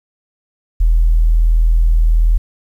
sine tone, 40.62 Hz, E1, 25 cents flat, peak -7 dBFS, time 0.8-2.38 s, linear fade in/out 10 ms, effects tanh soft clip ceiling -3 dBFS + 8-bit

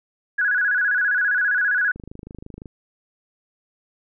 sine tone with vibrato, 1568 Hz, G6, in tune, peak -17 dBFS, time 0.38-1.92 s, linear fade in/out 10 ms, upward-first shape square, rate 15 Hz, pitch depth 98 cents each way
click train, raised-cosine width 3 ms, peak -24 dBFS, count 19, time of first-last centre 1.96-2.658 s, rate 25.8 Hz
effects none

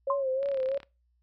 sine tone with vibrato, 540 Hz, C#5, 45 cents flat, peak -26 dBFS, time 0.07-0.78 s, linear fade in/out 5 ms, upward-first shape sine, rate 3.1 Hz, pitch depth 70 cents each way
sine tone with exponential decay, 1053 Hz, C6, 11 cents sharp, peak -22 dBFS, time 0.1-0.23 s, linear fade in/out 2 ms, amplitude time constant 28 ms
click train, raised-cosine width 0.3 ms, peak -30 dBFS, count 15, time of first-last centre 0.43-0.831 s, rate 34.9 Hz
effects noise-tail reverb RT60 0.3 s tail -25 dB re dry + added 60 Hz sine -67 dBFS peak until 1.22 s

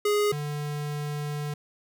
square tone pair in turn, 415.3 / 147.51 Hz, G#4 / D3, 0 / +8 cents, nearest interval octave + tritone, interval 1792 cents, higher first, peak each -22 / -30 dBFS, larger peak first, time 0.05-0.32 / 0.32-1.54 s, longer second, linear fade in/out 5 ms, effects none

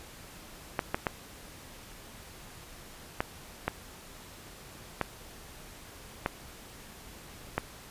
clicks, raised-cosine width 0.5 ms, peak -12 dBFS, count 8, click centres 0.792 / 0.945 / 1.068 / 3.205 / 3.68 / 5.013 / 6.261 / 7.58 s, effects pink hiss -49 dBFS RMS until 7.9 s + resampled to 32000 Hz

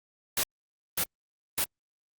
white noise bursts, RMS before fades -27 dBFS, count 3, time 0.37-1.642 s, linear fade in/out 2 ms, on 64 ms, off 540 ms, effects Opus 48 kbps

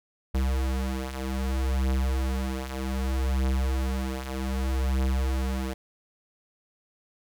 square beating tone pair, 65.2 / 65.84 Hz, C2 / C2, -5 / +11 cents, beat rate 0.64 Hz, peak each -31 / -27 dBFS, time 0.34-5.74 s, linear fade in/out 10 ms, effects none

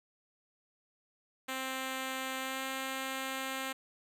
5% pulse tone with pitch glide, 262.7 to 265.4 Hz, C4 to C4, +7 to +25 cents, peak -24 dBFS, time 1.48-3.73 s, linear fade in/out 10 ms, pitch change +18 cents, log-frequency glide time 2.4-2.62 s, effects none

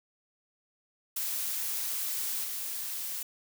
blue noise with level steps, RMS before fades -33 / -36 dBFS, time 1.16-3.23 s, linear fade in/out 5 ms, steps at 2.44 s, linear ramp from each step 2 ms, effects none

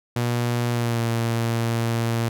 sawtooth tone with pitch glide, 120 to 115.78 Hz, B2 to A#2, -49 to -11 cents, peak -17 dBFS, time 0.16-2.29 s, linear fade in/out 5 ms, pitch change -62 cents, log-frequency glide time 0.7-1.03 s, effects none

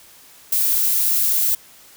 violet noise, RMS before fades -18 dBFS, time 0.52-1.55 s, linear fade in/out 5 ms, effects white hiss -47 dBFS RMS until 1.96 s

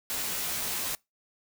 white noise with comb filter, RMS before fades -32 dBFS, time 0.1-0.95 s, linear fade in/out 0 ms, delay 15 ms, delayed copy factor -0.9, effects noise-tail reverb RT60 0.2 s tail -24 dB re dry

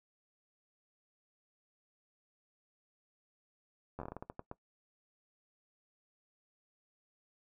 slowing click train, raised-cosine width 1 ms, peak -28 dBFS, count 12, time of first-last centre 3.99-4.514 s, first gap 11 ms, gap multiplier 1.27, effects noise-tail reverb RT60 0.1 s tail -18 dB re dry

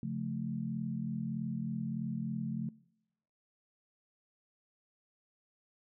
sine chord, Db augmented, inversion none, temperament equal with one note detuned, 138.59 / 176.75 / 220 Hz, Db3 / F3 / A3, 0 / +21 / 0 cents, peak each -39 / -39 / -38 dBFS, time 0.03-2.69 s, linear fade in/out 2 ms, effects noise-tail reverb RT60 0.8 s tail -22 dB re dry

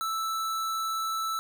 square tone, 1318.5 Hz, E6, in tune, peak -29 dBFS, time 0.01-1.39 s, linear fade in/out 0 ms, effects none

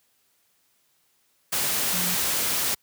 sine tone in noise, 179.1 Hz, F3, 44 cents sharp, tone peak -32 dBFS, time 1.93-2.15 s, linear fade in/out 10 ms, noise white, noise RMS -25 dBFS, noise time 1.52-2.75 s, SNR -10 dB, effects white hiss -67 dBFS RMS until 2.82 s + high-pass 60 Hz 12 dB/octave

